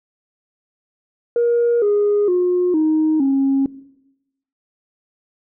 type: tone with pitch steps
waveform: sine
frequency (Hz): 473.5 / 412.2 / 358.8 / 312.4 / 272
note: A#4 / G#4 / F4 / D#4 / C#4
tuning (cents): +27 / -13 / +47 / +7 / -33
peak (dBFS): -12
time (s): 1.36-3.66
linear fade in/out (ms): 2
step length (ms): 460
effects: noise-tail reverb RT60 0.9 s tail -19 dB re dry + tanh soft clip ceiling -10 dBFS

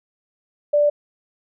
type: tone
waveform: sine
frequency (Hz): 587.3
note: D5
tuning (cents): 0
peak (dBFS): -13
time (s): 0.73-0.9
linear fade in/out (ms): 10
effects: none

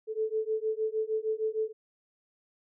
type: beating tone pair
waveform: sine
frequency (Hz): 434.2 / 440.7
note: A4 / A4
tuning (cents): -23 / +3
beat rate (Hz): 6.5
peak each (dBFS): -31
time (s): 0.07-1.73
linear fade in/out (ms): 50
effects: none

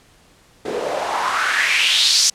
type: noise with band-pass filter sweep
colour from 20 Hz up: white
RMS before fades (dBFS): -18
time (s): 0.65-2.3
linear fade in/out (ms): 5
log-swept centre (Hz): 370 to 5900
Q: 3.6
effects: pink hiss -52 dBFS RMS until 2.34 s + low-pass 10000 Hz 12 dB/octave

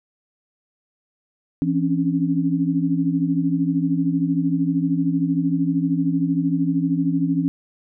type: tone cluster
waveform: sine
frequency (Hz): 167.2 / 269.1 / 282.1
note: E3 / C4 / C#4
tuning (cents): +25 / +49 / +30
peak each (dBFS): -22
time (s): 1.62-7.48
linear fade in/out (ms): 0
effects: none

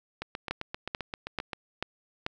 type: two click trains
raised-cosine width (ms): 0.3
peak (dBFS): -18 / -14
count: 11 / 5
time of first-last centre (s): 0.22-1.532 / 0.51-2.264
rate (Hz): 7.62 / 2.28
effects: none

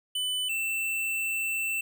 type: tone pair in turn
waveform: square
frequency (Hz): 3000 / 2673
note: F#7 / E7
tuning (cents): +23 / +23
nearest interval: major second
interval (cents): 200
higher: first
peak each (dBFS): -28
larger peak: neither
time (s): 0.15-0.49 / 0.49-1.81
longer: second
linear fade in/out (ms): 5
effects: none

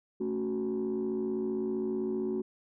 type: chord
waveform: sine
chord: F# minor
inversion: first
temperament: just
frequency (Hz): 222 / 277.5 / 370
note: A3 / C#4 / F#4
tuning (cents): +16 / +2 / 0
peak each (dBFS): -33 / -36 / -30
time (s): 0.2-2.42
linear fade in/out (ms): 10
effects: tanh soft clip ceiling -25 dBFS

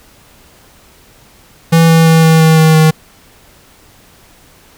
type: tone with pitch steps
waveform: square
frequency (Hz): 164.81 / 163.58 / 162.35 / 161.14 / 159.93 / 158.74 / 157.55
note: E3 / E3 / E3 / E3 / D#3 / D#3 / D#3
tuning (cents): 0 / -13 / -26 / -39 / +48 / +35 / +22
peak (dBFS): -5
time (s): 1.72-2.91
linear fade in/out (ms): 10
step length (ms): 170
effects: pink hiss -44 dBFS RMS until 4.77 s

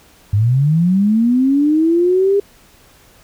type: linear sweep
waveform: sine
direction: up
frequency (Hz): 97.3 to 406.5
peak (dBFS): -10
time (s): 0.33-2.4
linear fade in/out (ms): 5
effects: pink hiss -48 dBFS RMS until 3.23 s

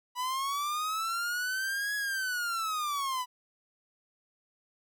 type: linear two-way sweep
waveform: 45% pulse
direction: up then down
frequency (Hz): 980 to 1682 to 980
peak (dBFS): -30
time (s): 0.15-3.26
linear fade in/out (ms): 50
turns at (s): 1.95
effects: none

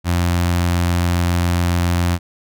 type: tone with notch filter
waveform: sawtooth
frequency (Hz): 87.31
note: F2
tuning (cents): 0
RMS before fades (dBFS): -17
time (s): 0.04-2.19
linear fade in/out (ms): 50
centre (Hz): 440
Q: 1.8
effects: none

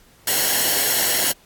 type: noise with comb filter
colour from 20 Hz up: white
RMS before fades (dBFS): -19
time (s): 0.27-1.32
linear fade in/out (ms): 5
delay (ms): 0.82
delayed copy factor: -0.6
effects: pink hiss -53 dBFS RMS until 1.45 s + AAC 64 kbps

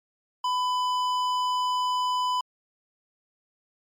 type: tone with hard clipping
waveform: sine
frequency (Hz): 1000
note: B5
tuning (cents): +21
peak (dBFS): -25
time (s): 0.44-2.41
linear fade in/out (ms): 5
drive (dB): 11
effects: MP3 96 kbps

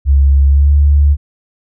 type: tone with pitch glide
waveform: sine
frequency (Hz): 69.3 to 72.12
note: C#2 to D2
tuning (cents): 0 to -31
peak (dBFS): -5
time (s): 0.05-1.17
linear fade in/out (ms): 50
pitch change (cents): +69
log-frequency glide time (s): 0.48-0.71
effects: none

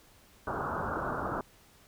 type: low-pass noise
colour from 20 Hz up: white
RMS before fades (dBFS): -34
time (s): 0.47-1.41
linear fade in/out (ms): 2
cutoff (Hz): 1500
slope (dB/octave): 96
effects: pink hiss -60 dBFS RMS until 1.87 s

